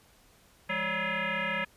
sine tone with frequency modulation, 205.8 Hz, G#3, 16 cents flat, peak -28 dBFS, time 0.69-1.65 s, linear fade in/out 10 ms, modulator 377 Hz, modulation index 6.4, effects pink hiss -61 dBFS RMS until 1.76 s + resampled to 32000 Hz

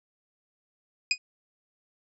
25% pulse tone with exponential decay, 2489 Hz, D#7, in tune, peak -13 dBFS, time 1.11-1.18 s, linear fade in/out 2 ms, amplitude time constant 15 ms, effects resampled to 22050 Hz

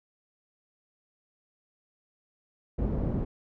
pink low-pass noise, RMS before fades -29 dBFS, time 2.78-3.25 s, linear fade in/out 10 ms, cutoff 370 Hz, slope 12 dB/octave, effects none

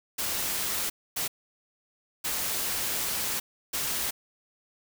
white noise bursts at uneven times, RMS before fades -30 dBFS, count 4, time 0.18-0.9 / 1.16-1.28 / 2.24-3.4 / 3.73-4.11 s, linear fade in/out 10 ms, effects none

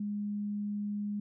sine tone, 206.2 Hz, G#3, 12 cents flat, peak -32 dBFS, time 0-1.2 s, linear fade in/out 5 ms, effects none

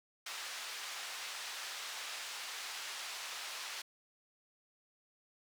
white band-pass noise, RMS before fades -44 dBFS, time 0.26-3.82 s, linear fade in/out 5 ms, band 840 to 5100 Hz, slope 12 dB/octave, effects none

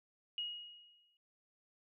sine tone with exponential decay, 2886 Hz, F#7, 44 cents flat, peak -35 dBFS, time 0.38-1.17 s, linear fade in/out 1 ms, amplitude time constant 170 ms, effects none

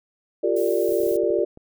sine chord, G minor seventh, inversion third, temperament equal with one note detuned, 349.2 / 392 / 456.8 / 587.3 Hz, F4 / G4 / Bb4 / D5, 0 / 0 / -35 / 0 cents, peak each -24 dBFS, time 0.43-1.45 s, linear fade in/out 10 ms
violet noise, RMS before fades -38 dBFS, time 0.56-1.17 s, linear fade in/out 5 ms
clicks, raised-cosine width 2 ms, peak -30 dBFS, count 11, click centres 0.891 / 0.922 / 1.003 / 1.035 / 1.067 / 1.116 / 1.157 / 1.235 / 1.304 / 1.39 / 1.574 s
effects none

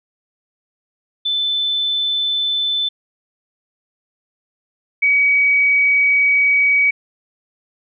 sine tone pair in turn, 3520 / 2266 Hz, A7 / C#7, 0 / +37 cents, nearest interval minor sixth, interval 763 cents, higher first, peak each -16 / -11 dBFS, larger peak second, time 1.25-2.89 / 5.02-6.91 s, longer second, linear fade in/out 10 ms, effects none

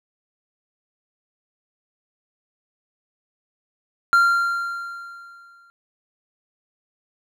triangle tone with exponential decay, 1385 Hz, F6, 15 cents flat, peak -9 dBFS, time 4.13-5.7 s, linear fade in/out 0 ms, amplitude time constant 340 ms, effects none

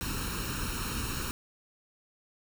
pink noise with comb filter, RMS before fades -34 dBFS, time 0.01-1.31 s, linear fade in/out 0 ms, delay 0.73 ms, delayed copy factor +0.8, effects none

